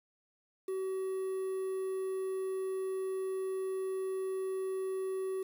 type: tone with quantisation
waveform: triangle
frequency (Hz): 380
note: F#4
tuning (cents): +46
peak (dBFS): -31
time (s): 0.68-5.43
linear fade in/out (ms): 5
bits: 9
effects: none